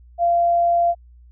sine tone, 689 Hz, F5, 24 cents flat, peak -14 dBFS, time 0.18-0.95 s, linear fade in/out 50 ms, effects added 60 Hz sine -44 dBFS peak until 1.31 s

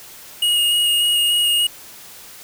square tone with vibrato, 2870 Hz, F7, 47 cents sharp, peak -15 dBFS, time 0.42-1.67 s, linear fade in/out 5 ms, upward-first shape square, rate 3.4 Hz, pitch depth 9 cents each way, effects white hiss -40 dBFS RMS until 2.43 s

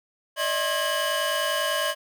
45% pulse tone cluster, 588 / 638 / 1068 / 1639 / 2968 Hz, D5 / D#5 / C6 / G#6 / F#7, +2 / +43 / +35 / -23 / +5 cents, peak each -30 dBFS, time 0.36-1.95 s, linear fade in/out 50 ms, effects none

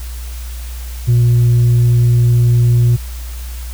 sine tone with tanh clipping, 120 Hz, B2, 49 cents flat, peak -8 dBFS, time 1.07-2.97 s, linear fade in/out 20 ms, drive 1 dB, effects added 60 Hz sine -23 dBFS peak until 3.73 s + white hiss -36 dBFS RMS until 3.73 s

